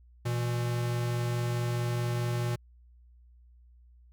square tone pair together, 120 / 164.67 Hz, B2 / E3, -49 / -2 cents, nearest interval perfect fourth, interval 547 cents, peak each -29 / -39 dBFS, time 0.25-2.56 s, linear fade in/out 10 ms, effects added 60 Hz sine -54 dBFS peak until 4.12 s

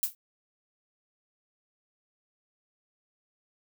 violet noise with exponential decay, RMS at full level -23 dBFS, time 0.03-0.15 s, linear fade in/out 1 ms, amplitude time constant 26 ms, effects none

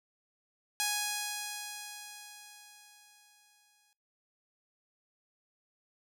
5% pulse tone with exponential decay, 831 Hz, G#5, 1 cent sharp, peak -17 dBFS, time 0.8-3.93 s, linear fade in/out 0 ms, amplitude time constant 680 ms, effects noise-tail reverb RT60 0.4 s tail -24 dB re dry

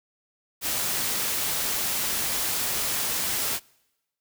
white noise, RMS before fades -27 dBFS, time 0.61-3.6 s, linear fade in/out 50 ms, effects noise-tail reverb RT60 1.0 s tail -26 dB re dry

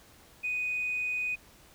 sine tone, 2489 Hz, D#7, in tune, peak -28 dBFS, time 0.43-1.36 s, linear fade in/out 20 ms, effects tanh soft clip ceiling -24 dBFS + pink hiss -57 dBFS RMS until 1.74 s

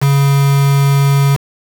triangle tone with quantisation, 139.6 Hz, C#3, 13 cents sharp, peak -6 dBFS, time 0.01-1.37 s, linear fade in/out 20 ms, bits 3, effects none

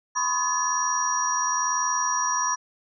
sine tone cluster, 1003 / 1084 / 1240 / 1714 / 5730 Hz, B5 / C#6 / D#6 / A6 / F8, +26 / -39 / -6 / -46 / +44 cents, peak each -26 / -30 / -34 / -32 / -26 dBFS, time 0.15-2.56 s, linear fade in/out 20 ms, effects none

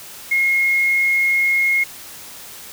triangle tone, 2154 Hz, C7, 50 cents sharp, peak -10 dBFS, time 0.31-1.84 s, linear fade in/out 10 ms, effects tanh soft clip ceiling -12 dBFS + white hiss -37 dBFS RMS until 2.72 s

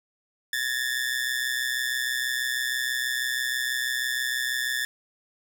sawtooth ring-modulated tone, 1756 Hz, A6, 4 cents flat, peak -19 dBFS, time 0.53-4.85 s, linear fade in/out 0 ms, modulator 63.1 Hz, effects none

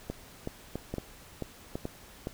clicks, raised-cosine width 2 ms, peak -20 dBFS, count 9, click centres 0.1 / 0.474 / 0.756 / 0.94 / 0.983 / 1.423 / 1.755 / 1.854 / 2.271 s, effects pink hiss -52 dBFS RMS until 2.33 s

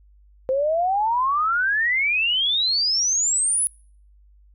sine exponential sweep, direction up, 513 to 10548 Hz, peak -18 dBFS, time 0.49-3.67 s, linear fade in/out 0 ms, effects noise-tail reverb RT60 0.5 s tail -26 dB re dry + added 50 Hz sine -50 dBFS peak until 4.54 s

